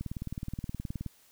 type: click train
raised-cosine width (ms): 5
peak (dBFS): -23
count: 21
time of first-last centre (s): 0.01-1.063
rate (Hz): 19
effects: white hiss -62 dBFS RMS until 1.31 s